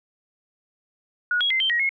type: tone with pitch steps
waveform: sine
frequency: 1454 / 3312 / 2076 / 3128 / 1896 / 2167 Hz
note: F#6 / G#7 / C7 / G7 / A#6 / C#7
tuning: -31 / -5 / -14 / -4 / +29 / -40 cents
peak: -19 dBFS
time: 1.31-1.892 s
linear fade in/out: 2 ms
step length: 97 ms
effects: none